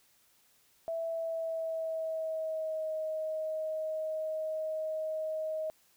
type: tone with pitch glide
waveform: sine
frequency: 659.3 to 628.4 Hz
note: E5 to D#5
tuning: 0 to +17 cents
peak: -32 dBFS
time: 0.88-5.7 s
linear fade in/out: 0 ms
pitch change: -83 cents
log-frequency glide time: 1.08-2.93 s
effects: white hiss -67 dBFS RMS until 5.96 s